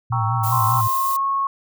sine tone with vibrato, 114.2 Hz, A#2, 35 cents flat, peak -20 dBFS, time 0.1-0.88 s, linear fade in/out 10 ms, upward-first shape sine, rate 5 Hz, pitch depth 100 cents each way
sine chord, G diminished seventh, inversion none, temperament equal, 784 / 932.3 / 1108.7 / 1318.5 Hz, G5 / Bb5 / Db6 / Fb6, 0 / 0 / 0 / 0 cents, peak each -27 / -27 / -25 / -28 dBFS, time 0.12-0.81 s, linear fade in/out 5 ms
violet noise, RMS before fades -28 dBFS, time 0.43-1.17 s, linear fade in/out 10 ms
sine tone with pitch glide, 1046.5 to 1096.6 Hz, C6 to C#6, 0 to -19 cents, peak -18 dBFS, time 0.52-1.47 s, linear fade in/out 2 ms, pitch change +81 cents, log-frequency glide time 0.72-1.26 s
effects none

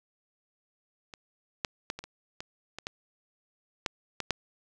clicks, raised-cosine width 0.2 ms, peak -26 / -11 / -14 / -22 / -25 / -21 / -21 / -17 / -11 / -15 / -9 dBFS, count 11, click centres 1.138 / 1.648 / 1.901 / 1.99 / 2.04 / 2.405 / 2.786 / 2.869 / 3.862 / 4.203 / 4.307 s, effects none

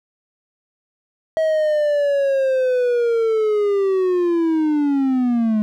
triangle linear sweep, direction down, 642 to 210.2 Hz, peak -13 dBFS, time 1.37-5.62 s, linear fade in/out 0 ms, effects none

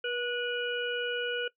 harmonic tone with a mistuned harmonic, 488.3 Hz, B4, 20 cents flat, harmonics 1 / 3 / 5 / 6, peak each -33 / -34 / -41 / -37 dBFS, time 0.04-1.48 s, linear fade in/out 5 ms, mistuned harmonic 1, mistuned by -19 cents, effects noise-tail reverb RT60 0.1 s tail -19 dB re dry

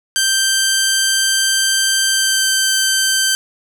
10% pulse tone with pitch glide, 1567 to 1554.4 Hz, G6 to G6, -1 to -15 cents, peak -4 dBFS, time 0.16-3.35 s, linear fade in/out 0 ms, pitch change -14 cents, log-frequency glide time 2.09-2.46 s, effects none

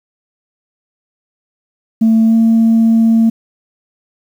sine tone with pitch glide, 223.6 to 226.3 Hz, A3 to A3, +28 to +49 cents, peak -5 dBFS, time 2.01-3.3 s, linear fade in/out 10 ms, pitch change +21 cents, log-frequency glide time 2.26-2.34 s, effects tanh soft clip ceiling -4 dBFS + 7-bit

